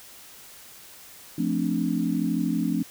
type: chord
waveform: sine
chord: D minor seventh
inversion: first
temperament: equal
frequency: 174.61 / 220 / 261.6 / 293.7 Hz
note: F3 / A3 / C4 / D4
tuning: 0 / 0 / 0 / 0 cents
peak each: -28 dBFS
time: 1.38-2.83 s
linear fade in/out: 5 ms
effects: white hiss -47 dBFS RMS until 2.9 s